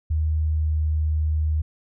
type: tone with pitch glide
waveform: sine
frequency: 77.9 to 77.32 Hz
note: D#2 to D#2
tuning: +3 to -10 cents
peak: -19 dBFS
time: 0.1-1.62 s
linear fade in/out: 10 ms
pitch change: -13 cents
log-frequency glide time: 0.38-0.8 s
effects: none